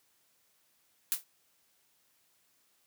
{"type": "noise with exponential decay", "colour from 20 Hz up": "blue", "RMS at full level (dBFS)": -26, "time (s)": [1.12, 1.24], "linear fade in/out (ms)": 0, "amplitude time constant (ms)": 26, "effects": ["white hiss -71 dBFS RMS until 2.86 s", "high-pass 80 Hz 12 dB/octave"]}